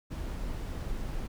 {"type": "noise", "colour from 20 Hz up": "brown", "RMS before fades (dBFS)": -35, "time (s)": [0.1, 1.28], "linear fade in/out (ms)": 20, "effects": []}